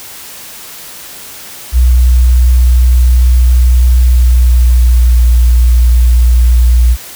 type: tone with pitch glide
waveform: sine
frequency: 61.74 to 59.98 Hz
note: B1 to B1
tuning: 0 to -50 cents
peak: -3 dBFS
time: 1.72-6.97 s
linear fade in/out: 50 ms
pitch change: -50 cents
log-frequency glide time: 3.99-5.25 s
effects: white hiss -29 dBFS RMS until 7.15 s